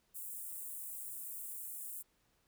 white high-pass noise, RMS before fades -45 dBFS, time 0.14-2.03 s, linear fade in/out 20 ms, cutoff 8000 Hz, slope 48 dB/octave, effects pink hiss -75 dBFS RMS until 2.47 s

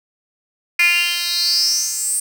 10% pulse tone with high-pass filter sweep, 347.4 Hz, F4, 9 cents flat, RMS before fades -18 dBFS, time 0.79-2.2 s, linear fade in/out 5 ms, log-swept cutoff 2300 to 8900 Hz, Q 8.6, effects none

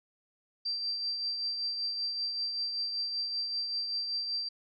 sine tone with tremolo, 4699 Hz, D8, in tune, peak -29 dBFS, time 0.65-4.49 s, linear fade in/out 10 ms, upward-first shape triangle, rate 5.2 Hz, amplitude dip 45%, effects none

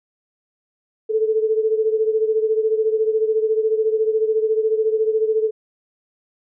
sine beating tone pair, 435.5 / 449.5 Hz, A4 / A4, -18 / +37 cents, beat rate 14 Hz, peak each -17 / -22 dBFS, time 1.09-5.51 s, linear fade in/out 20 ms, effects none

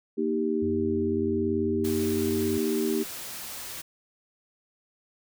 sine chord, Eb major, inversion second, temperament equal, 233.1 / 311.1 / 392 Hz, Bb3 / Eb4 / G4, 0 / 0 / 0 cents, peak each -29 / -29 / -27 dBFS, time 0.17-3.04 s, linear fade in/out 20 ms
sine tone with vibrato, 93.3 Hz, F#2, 15 cents sharp, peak -34 dBFS, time 0.62-2.58 s, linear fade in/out 5 ms, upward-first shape triangle, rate 17 Hz, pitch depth 41 cents each way
white noise, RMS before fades -38 dBFS, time 1.84-3.82 s, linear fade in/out 10 ms
effects none

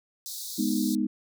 pink high-pass noise, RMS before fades -37 dBFS, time 0.26-0.95 s, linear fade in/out 0 ms, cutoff 3700 Hz, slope 96 dB/octave
sine chord, G# minor, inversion none, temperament equal, 207.7 / 246.9 / 311.1 Hz, G#3 / B3 / D#4, 0 / 0 / 0 cents, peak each -28 dBFS, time 0.58-1.07 s, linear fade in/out 10 ms
effects none

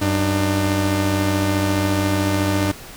sawtooth tone pair together, 95.29 / 300 Hz, G2 / D4, -49 / +37 cents, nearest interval octave + minor sixth, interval 1986 cents, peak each -16 dBFS, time 0.01-2.72 s, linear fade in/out 10 ms, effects pink hiss -38 dBFS RMS until 2.96 s

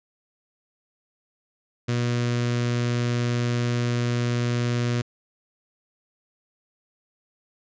sawtooth tone with notch filter, 120.6 Hz, B2, 41 cents flat, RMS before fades -24 dBFS, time 1.88-5.02 s, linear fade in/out 10 ms, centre 830 Hz, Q 1.6, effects resampled to 16000 Hz

